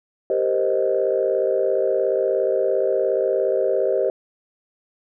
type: chord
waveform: sine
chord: C minor seventh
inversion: second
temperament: equal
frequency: 392 / 466.2 / 523.3 / 622.3 Hz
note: G4 / Bb4 / C5 / Eb5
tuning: 0 / 0 / 0 / 0 cents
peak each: -22 / -25 / -21 / -23 dBFS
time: 0.3-4.1 s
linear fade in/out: 2 ms
effects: tanh soft clip ceiling -8 dBFS